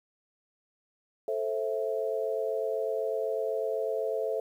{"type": "chord", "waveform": "sine", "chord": "A minor", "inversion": "none", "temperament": "just", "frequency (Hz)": [440, 528, 660], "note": ["A4", "C5", "E5"], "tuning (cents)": [0, 16, 2], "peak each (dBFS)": [-31, -33, -33], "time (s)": [1.28, 4.4], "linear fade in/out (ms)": 2, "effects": ["10-bit"]}